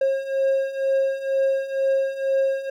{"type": "beating tone pair", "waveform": "triangle", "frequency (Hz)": [538, 540.1], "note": ["C5", "C#5"], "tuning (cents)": [48, -45], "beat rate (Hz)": 2.1, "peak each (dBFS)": [-23, -19], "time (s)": [0.01, 2.7], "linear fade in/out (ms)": 5, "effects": []}